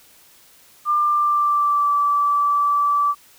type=tone with pitch glide; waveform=sine; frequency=1195 to 1159 Hz; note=D6 to D6; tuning=+30 to -23 cents; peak=-15 dBFS; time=0.85-3.15 s; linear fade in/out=50 ms; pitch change=-53 cents; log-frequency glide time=0.97-1.92 s; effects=white hiss -51 dBFS RMS until 3.38 s